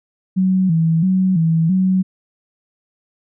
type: tone with vibrato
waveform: sine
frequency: 174.7 Hz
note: F3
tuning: 1 cent sharp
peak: -12 dBFS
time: 0.36-2.03 s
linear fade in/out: 20 ms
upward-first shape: square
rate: 1.5 Hz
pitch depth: 120 cents each way
effects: none